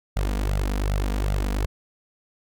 sawtooth tone with flanger, 49.46 Hz, G1, 16 cents sharp, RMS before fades -24 dBFS, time 0.16-1.66 s, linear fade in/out 10 ms, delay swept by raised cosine 1.4 to 4.3 ms, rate 2.6 Hz, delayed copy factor +0.9, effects none

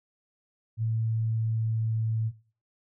sine tone with pitch glide, 112.2 to 111.42 Hz, A2 to A2, +34 to +22 cents, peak -25 dBFS, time 0.77-2.32 s, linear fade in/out 50 ms, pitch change -12 cents, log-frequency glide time 1.07-2.17 s, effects noise-tail reverb RT60 0.4 s tail -18 dB re dry

